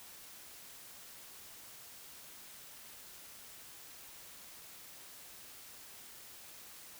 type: silence
effects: white hiss -53 dBFS RMS until 6.99 s